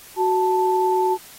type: tone pair together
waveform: sine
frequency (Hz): 371 / 881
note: F#4 / A5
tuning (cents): +5 / +2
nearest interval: octave + minor third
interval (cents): 1497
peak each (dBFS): -19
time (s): 0.16-1.18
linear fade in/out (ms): 50
effects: white hiss -44 dBFS RMS until 1.38 s + AAC 48 kbps